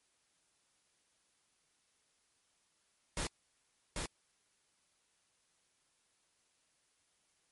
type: noise with echo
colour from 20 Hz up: pink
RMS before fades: -37 dBFS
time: 3.17-3.27 s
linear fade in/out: 2 ms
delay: 790 ms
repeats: 1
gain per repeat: -2 dB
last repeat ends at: 4.06 s
effects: white hiss -75 dBFS RMS until 7.51 s + MP3 48 kbps

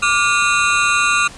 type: ring-modulated tone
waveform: 25% pulse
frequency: 1297 Hz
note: E6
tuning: 28 cents flat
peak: -6 dBFS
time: 0.02-1.28 s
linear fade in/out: 10 ms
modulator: 123 Hz
effects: pink hiss -37 dBFS RMS until 1.37 s + resampled to 22050 Hz

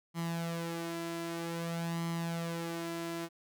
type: tone with flanger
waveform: sawtooth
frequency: 167.7 Hz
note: E3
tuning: 30 cents sharp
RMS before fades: -37 dBFS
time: 0.14-3.29 s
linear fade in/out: 50 ms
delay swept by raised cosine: 0.96 to 3.06 ms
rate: 0.52 Hz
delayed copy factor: +0.6
effects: none

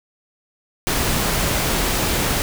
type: noise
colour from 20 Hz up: pink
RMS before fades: -20 dBFS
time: 0.87-2.42 s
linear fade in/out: 0 ms
effects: none

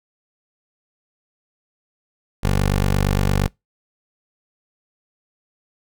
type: tone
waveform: 15% pulse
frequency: 48.65 Hz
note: G1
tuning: 12 cents flat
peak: -10 dBFS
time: 2.43-3.48 s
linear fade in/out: 10 ms
effects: noise-tail reverb RT60 0.2 s tail -26 dB re dry

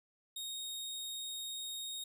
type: tone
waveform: sawtooth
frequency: 3729 Hz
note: A#7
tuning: in tune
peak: -37 dBFS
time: 0.36-2.04 s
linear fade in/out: 5 ms
effects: none

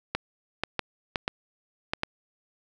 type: clicks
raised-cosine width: 0.3 ms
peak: -10 dBFS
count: 7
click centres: 0.15 / 0.636 / 0.793 / 1.158 / 1.279 / 1.935 / 2.034 s
effects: none

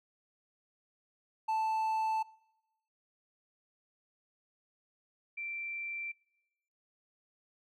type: tone pair in turn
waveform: triangle / sine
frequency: 880 / 2349 Hz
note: A5 / D7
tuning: 0 / 0 cents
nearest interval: octave + perfect fourth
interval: 1700 cents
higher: second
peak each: -27 / -37 dBFS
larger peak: first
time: 1.48-2.23 / 5.37-6.12 s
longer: neither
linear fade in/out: 10 ms
effects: noise-tail reverb RT60 0.9 s tail -23 dB re dry

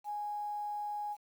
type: tone with quantisation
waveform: sine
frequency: 831 Hz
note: G#5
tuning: 1 cent sharp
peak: -35 dBFS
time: 0.04-1.17 s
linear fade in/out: 50 ms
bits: 10
effects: none

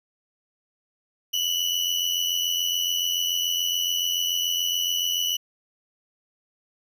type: tone pair together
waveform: 35% pulse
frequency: 2921 / 3008 Hz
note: F#7 / F#7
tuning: -23 / +28 cents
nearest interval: minor second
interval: 51 cents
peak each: -24 dBFS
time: 1.33-5.37 s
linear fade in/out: 10 ms
effects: none

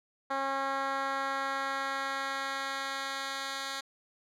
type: tone with band-pass filter sweep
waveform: 10% pulse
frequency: 272 Hz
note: C#4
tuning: 33 cents flat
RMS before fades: -34 dBFS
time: 0.3-3.81 s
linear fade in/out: 10 ms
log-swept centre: 980 to 3700 Hz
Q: 0.85
effects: none

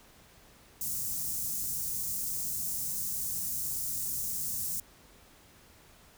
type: band-stop noise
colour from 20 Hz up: white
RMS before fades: -34 dBFS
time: 0.81-4.8 s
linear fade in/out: 2 ms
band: 210 to 6300 Hz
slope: 24 dB/octave
effects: pink hiss -58 dBFS RMS until 6.17 s

